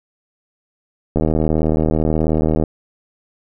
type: click train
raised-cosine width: 2 ms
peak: -4 dBFS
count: 117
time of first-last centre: 1.16-2.638 s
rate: 78.5 Hz
effects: none